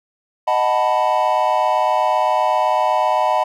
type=chord; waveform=triangle; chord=B dominant seventh; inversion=first; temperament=equal; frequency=622.3 / 740 / 880 / 987.8 Hz; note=D#5 / F#5 / A5 / B5; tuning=0 / 0 / 0 / 0 cents; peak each=-18 dBFS; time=0.47-3.44 s; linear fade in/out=10 ms; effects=none